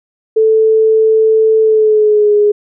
sine tone with pitch glide, 440 to 415.8 Hz, A4 to G#4, 0 to +2 cents, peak -6 dBFS, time 0.36-2.52 s, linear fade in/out 10 ms, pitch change -98 cents, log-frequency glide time 1.61-2.33 s, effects none

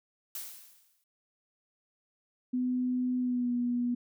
blue noise with exponential decay, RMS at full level -37 dBFS, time 0.35-1.04 s, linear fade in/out 2 ms, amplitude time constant 150 ms
sine tone with pitch glide, 251.1 to 243 Hz, B3 to B3, +29 to -28 cents, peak -27 dBFS, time 2.53-3.95 s, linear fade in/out 10 ms, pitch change -57 cents, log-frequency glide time 3.18-3.52 s
effects none

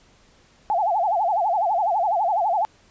sine tone with vibrato, 768 Hz, G5, 36 cents flat, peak -18 dBFS, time 0.7-2.65 s, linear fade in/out 0 ms, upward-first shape sine, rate 12 Hz, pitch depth 230 cents each way, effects pink hiss -56 dBFS RMS until 2.9 s + resampled to 16000 Hz

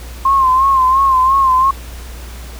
sine tone with vibrato, 1059 Hz, C6, 21 cents sharp, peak -8 dBFS, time 0.25-1.71 s, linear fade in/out 5 ms, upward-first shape sine, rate 2.9 Hz, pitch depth 62 cents each way, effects added 60 Hz sine -28 dBFS peak until 2.59 s + pink hiss -36 dBFS RMS until 2.59 s

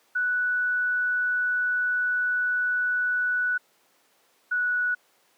sine tone pair in turn, 1480 / 1471.8 Hz, F#6 / F#6, 0 / -10 cents, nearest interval unison, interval 10 cents, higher first, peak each -22 dBFS, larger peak neither, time 0.15-3.58 / 4.51-4.95 s, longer first, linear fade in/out 10 ms, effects pink hiss -63 dBFS RMS until 5.37 s + high-pass 400 Hz 12 dB/octave

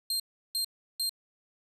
sawtooth tone bursts, 4186 Hz, C8, in tune, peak -25 dBFS, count 3, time 0.1-1.094 s, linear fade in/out 2 ms, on 98 ms, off 350 ms, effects resampled to 32000 Hz + 11-bit

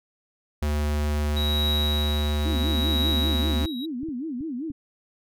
square tone, 74.4 Hz, D2, 23 cents sharp, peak -23 dBFS, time 0.62-3.66 s, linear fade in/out 5 ms
triangle tone with tremolo, 3840 Hz, B7, 49 cents flat, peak -22 dBFS, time 1.36-3.86 s, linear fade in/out 10 ms, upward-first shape triangle, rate 0.73 Hz, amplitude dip 80%
sine tone with vibrato, 280 Hz, C#4, 18 cents sharp, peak -28 dBFS, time 2.45-4.72 s, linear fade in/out 10 ms, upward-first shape sine, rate 5.1 Hz, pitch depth 280 cents each way
clicks, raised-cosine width 5 ms, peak -29 dBFS, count 7, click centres 2.808 / 3.115 / 3.247 / 4.032 / 4.087 / 4.408 / 4.703 s
effects none

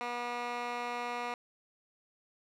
15% pulse tone with band-pass filter, 241.8 Hz, B3, 36 cents flat, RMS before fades -37 dBFS, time 0.01-1.34 s, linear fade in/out 0 ms, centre 1500 Hz, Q 1.1, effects none

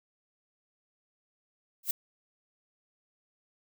violet noise with exponential growth, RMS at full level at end -22 dBFS, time 1.83-1.91 s, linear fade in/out 5 ms, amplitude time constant 17 ms, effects none

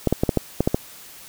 clicks, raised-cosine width 2 ms, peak -4 dBFS, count 8, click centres 0.073 / 0.126 / 0.235 / 0.292 / 0.373 / 0.606 / 0.675 / 0.745 s, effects white hiss -43 dBFS RMS until 1.28 s

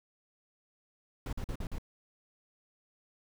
brown noise bursts, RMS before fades -36 dBFS, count 5, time 1.26-1.784 s, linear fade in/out 2 ms, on 68 ms, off 46 ms, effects none

